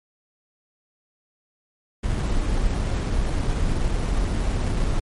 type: noise with sample-and-hold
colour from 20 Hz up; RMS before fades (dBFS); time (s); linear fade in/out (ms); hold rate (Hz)
brown; -22; 2.03-5; 10; 4900
effects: MP3 48 kbps